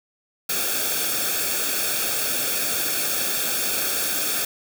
white noise with comb filter, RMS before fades -24 dBFS, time 0.49-4.45 s, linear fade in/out 5 ms, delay 1 ms, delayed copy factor -0.7, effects none

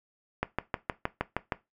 click train, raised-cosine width 0.5 ms, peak -12 dBFS, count 8, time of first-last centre 0.43-1.522 s, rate 6.41 Hz, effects noise-tail reverb RT60 0.2 s tail -17 dB re dry

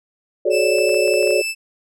sine chord, D major seventh, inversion first, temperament equal with one note detuned, 370 / 429.2 / 554.4 / 587.3 Hz, F#4 / A4 / C#5 / D5, 0 / -43 / 0 / 0 cents, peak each -20 dBFS, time 0.45-1.42 s, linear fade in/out 10 ms
sawtooth tone, 2637 Hz, E7, in tune, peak -18 dBFS, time 0.5-1.55 s, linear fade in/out 50 ms
clicks, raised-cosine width 0.5 ms, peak -24 dBFS, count 8, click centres 0.785 / 0.893 / 0.944 / 1.078 / 1.138 / 1.228 / 1.274 / 1.307 s
effects low-pass 12000 Hz 12 dB/octave

